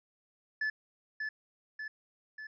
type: tone with echo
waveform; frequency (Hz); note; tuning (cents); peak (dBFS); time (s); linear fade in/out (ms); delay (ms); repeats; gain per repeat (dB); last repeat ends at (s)
triangle; 1733; A6; -27; -28; 0.61-0.7; 5; 590; 3; -4; 2.47
effects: resampled to 16000 Hz